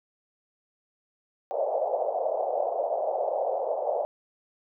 pink band-pass noise, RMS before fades -28 dBFS, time 1.51-4.05 s, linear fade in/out 0 ms, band 520 to 740 Hz, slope 48 dB/octave, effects none

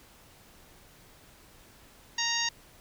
harmonic tone, 932.3 Hz, A#5, in tune, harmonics 1 / 2 / 3 / 4 / 5 / 6 / 7, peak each -37 / -33 / -35 / -35 / -34 / -35 / -35 dBFS, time 2.18-2.49 s, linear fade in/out 5 ms, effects pink hiss -56 dBFS RMS until 2.8 s

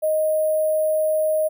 sine tone with sample-and-hold, 622.3 Hz, D#5, in tune, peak -17 dBFS, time 0.02-1.49 s, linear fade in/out 20 ms, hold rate 11025 Hz, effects none

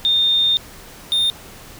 sine / triangle tone pair in turn, 3640 / 3640 Hz, A#7 / A#7, -42 / -42 cents, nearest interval unison, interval 0 cents, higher neither, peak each -13 dBFS, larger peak neither, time 0.05-0.57 / 1.12-1.3 s, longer first, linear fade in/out 0 ms, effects pink hiss -40 dBFS RMS until 1.79 s

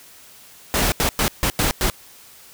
pink noise bursts at uneven times, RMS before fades -19 dBFS, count 6, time 0.74-0.92 / 1-1.09 / 1.19-1.28 / 1.43-1.5 / 1.59-1.71 / 1.81-1.9 s, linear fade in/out 0 ms, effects white hiss -46 dBFS RMS until 2.53 s

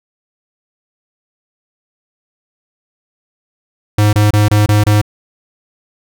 square tone bursts, 104.8 Hz, G#2, 16 cents sharp, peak -8 dBFS, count 6, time 3.98-5.015 s, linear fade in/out 5 ms, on 150 ms, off 27 ms, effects none

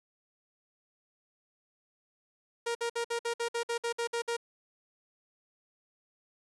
sawtooth tone bursts, 469 Hz, A#4, 11 cents sharp, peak -26 dBFS, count 12, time 2.66-4.368 s, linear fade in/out 10 ms, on 91 ms, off 56 ms, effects resampled to 24000 Hz + 9-bit

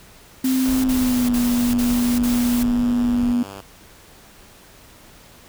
white noise bursts, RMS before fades -30 dBFS, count 5, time 0.44-2.632 s, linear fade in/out 5 ms, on 400 ms, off 48 ms
sine tone with pitch glide, 259.9 to 242.5 Hz, C4 to B3, -11 to -31 cents, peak -16 dBFS, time 0.44-3.43 s, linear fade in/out 5 ms, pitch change -120 cents, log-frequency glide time 0.82-1.34 s
5% pulse tone with vibrato, 101.8 Hz, G#2, 34 cents flat, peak -23 dBFS, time 0.65-3.61 s, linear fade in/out 5 ms, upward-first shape square, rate 0.6 Hz, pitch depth 58 cents each way
brown noise, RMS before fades -32 dBFS, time 0.68-3.33 s, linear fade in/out 0 ms
effects pink hiss -47 dBFS RMS until 5.48 s

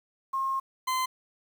sine / 40% pulse tone pair in turn, 1072 / 1031.4 Hz, C6 / C6, +42 / -25 cents, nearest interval minor second, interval 67 cents, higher first, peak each -26 / -25 dBFS, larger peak second, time 0.33-0.6 / 0.87-1.06 s, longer first, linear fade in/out 10 ms, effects 9-bit

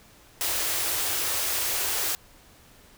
white band-stop noise, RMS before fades -27 dBFS, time 0.41-2.15 s, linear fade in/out 0 ms, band 120 to 300 Hz, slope 48 dB/octave, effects pink hiss -54 dBFS RMS until 2.97 s

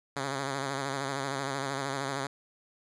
5% pulse tone with vibrato, 137.1 Hz, C#3, 19 cents flat, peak -20 dBFS, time 0.16-2.27 s, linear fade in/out 5 ms, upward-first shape sine, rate 13 Hz, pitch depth 57 cents each way, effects resampled to 22050 Hz

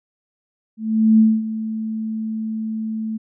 sine tone with ADSR envelope, 220 Hz, A3, in tune, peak -8 dBFS, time 0.77-3.18 s, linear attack 420 ms, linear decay 230 ms, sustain -14 dB, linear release 17 ms, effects none

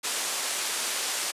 white low-pass noise, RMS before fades -30 dBFS, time 0.03-1.32 s, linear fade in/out 20 ms, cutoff 10000 Hz, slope 24 dB/octave, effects high-pass 400 Hz 12 dB/octave + resampled to 32000 Hz

